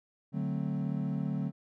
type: chord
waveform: triangle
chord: D dominant seventh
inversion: none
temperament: equal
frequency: 146.83 / 185 / 220 / 261.6 Hz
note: D3 / F#3 / A3 / C4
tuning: 0 / 0 / 0 / 0 cents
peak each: -32 / -33 / -35 / -37 dBFS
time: 0.32-1.52 s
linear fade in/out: 50 ms
effects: none